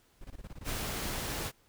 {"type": "noise bursts", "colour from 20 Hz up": "brown", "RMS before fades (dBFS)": -43, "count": 10, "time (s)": [0.21, 0.759], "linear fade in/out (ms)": 5, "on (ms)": 36, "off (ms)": 21}
{"type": "noise", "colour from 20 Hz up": "pink", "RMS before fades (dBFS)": -36, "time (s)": [0.64, 1.52], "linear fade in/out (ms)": 50}
{"effects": ["pink hiss -67 dBFS RMS until 1.68 s"]}